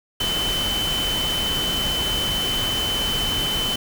sine tone in noise, 3046 Hz, F#7, 50 cents sharp, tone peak -22 dBFS, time 0.2-3.76 s, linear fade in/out 5 ms, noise pink, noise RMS -27 dBFS, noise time 0.2-3.76 s, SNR +2 dB, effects none

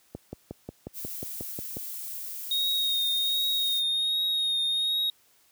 click train, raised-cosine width 2 ms, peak -22 dBFS, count 10, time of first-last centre 0.15-1.769 s, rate 5.56 Hz
violet noise, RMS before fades -37 dBFS, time 0.93-3.83 s, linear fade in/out 50 ms
triangle tone with vibrato, 3729 Hz, A#7, in tune, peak -23 dBFS, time 2.51-5.1 s, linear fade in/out 2 ms, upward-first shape triangle, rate 1.3 Hz, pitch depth 29 cents each way
effects white hiss -63 dBFS RMS until 5.51 s + high-pass 60 Hz 12 dB/octave

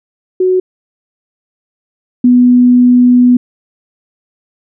sine tone pair in turn, 370 / 246.9 Hz, F#4 / B3, 0 / 0 cents, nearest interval perfect fifth, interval 700 cents, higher first, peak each -7 / -3 dBFS, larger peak second, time 0.4-0.6 / 2.24-3.37 s, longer second, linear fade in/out 5 ms, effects none

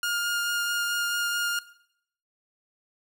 sawtooth tone with vibrato, 1415 Hz, F6, 22 cents sharp, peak -22 dBFS, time 0.03-1.59 s, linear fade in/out 2 ms, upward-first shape triangle, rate 4.6 Hz, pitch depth 11 cents each way, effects noise-tail reverb RT60 0.7 s tail -18 dB re dry

